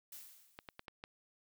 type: noise with exponential decay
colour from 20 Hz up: blue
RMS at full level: -48 dBFS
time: 0.12-0.86 s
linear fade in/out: 5 ms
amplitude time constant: 160 ms
type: clicks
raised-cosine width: 0.3 ms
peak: -30 dBFS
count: 5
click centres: 0.589 / 0.688 / 0.794 / 0.882 / 1.039 s
effects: none